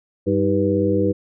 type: harmonic tone with a mistuned harmonic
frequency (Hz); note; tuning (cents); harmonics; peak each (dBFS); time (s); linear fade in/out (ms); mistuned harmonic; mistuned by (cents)
98; G2; 0; 1 / 2 / 3 / 4 / 5; -24 / -23 / -21 / -23 / -21; 0.26-1.13; 20; 3; +110
effects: none